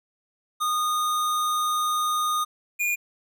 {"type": "tone pair in turn", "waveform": "square", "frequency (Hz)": [1230, 2428], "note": ["D#6", "D#7"], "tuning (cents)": [-20, -43], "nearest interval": "octave", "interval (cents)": 1177, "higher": "second", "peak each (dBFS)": -23, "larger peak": "neither", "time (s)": [[0.6, 2.45], [2.79, 2.96]], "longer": "first", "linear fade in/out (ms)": 20, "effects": []}